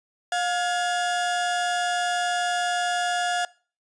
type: tone pair together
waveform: 35% pulse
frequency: 710 / 1688.7 Hz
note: F5 / G#6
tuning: +28 / +28 cents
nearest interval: octave + minor third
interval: 1500 cents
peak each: -22 / -28 dBFS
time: 0.32-3.45 s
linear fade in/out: 2 ms
effects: noise-tail reverb RT60 0.4 s tail -23 dB re dry + resampled to 22050 Hz